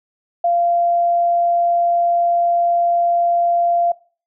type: tone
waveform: sine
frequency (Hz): 691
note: F5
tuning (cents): -19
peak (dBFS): -13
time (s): 0.44-3.92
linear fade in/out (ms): 5
effects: noise-tail reverb RT60 0.4 s tail -22 dB re dry